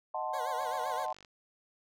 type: chord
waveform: sine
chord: D# diminished seventh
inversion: none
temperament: equal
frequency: 622.3 / 740 / 880 / 1046.5 Hz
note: D#5 / F#5 / A5 / C6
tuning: 0 / 0 / 0 / 0 cents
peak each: -39 / -37 / -37 / -39 dBFS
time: 0.14-1.13 s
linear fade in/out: 5 ms
type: tone with vibrato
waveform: 20% pulse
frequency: 516 Hz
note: C5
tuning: 24 cents flat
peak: -34 dBFS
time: 0.33-1.06 s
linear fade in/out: 10 ms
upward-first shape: sine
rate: 7.7 Hz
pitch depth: 140 cents each way
type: click train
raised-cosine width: 0.2 ms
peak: -35 dBFS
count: 32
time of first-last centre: 0.61-1.248 s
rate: 48.6 Hz
effects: none